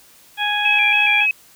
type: harmonic tone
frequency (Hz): 830.6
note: G#5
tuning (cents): 0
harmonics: 1 / 2 / 3 / 4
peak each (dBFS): -23 / -23 / -23 / -23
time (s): 0.37-1.27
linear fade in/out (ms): 50
type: tone with vibrato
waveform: sine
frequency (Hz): 2461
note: D#7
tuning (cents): -20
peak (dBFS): -14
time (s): 0.65-1.31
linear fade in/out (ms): 2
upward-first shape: square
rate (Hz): 3.6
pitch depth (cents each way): 64
effects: white hiss -49 dBFS RMS until 1.55 s